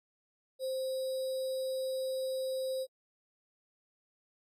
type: tone with sample-and-hold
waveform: sine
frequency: 523.3 Hz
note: C5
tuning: in tune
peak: -32 dBFS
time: 0.59-2.87 s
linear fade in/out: 50 ms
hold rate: 4410 Hz
effects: AAC 48 kbps